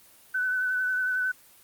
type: tone with vibrato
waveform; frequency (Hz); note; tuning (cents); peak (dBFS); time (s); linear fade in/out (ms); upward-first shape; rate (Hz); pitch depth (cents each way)
sine; 1505; F#6; +29; -24; 0.34-1.32; 10; sine; 11; 24
effects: white hiss -55 dBFS RMS until 1.63 s + Opus 24 kbps